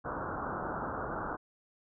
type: low-pass noise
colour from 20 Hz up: white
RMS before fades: -37 dBFS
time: 0.04-1.37 s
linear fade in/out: 20 ms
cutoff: 1500 Hz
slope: 96 dB/octave
effects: none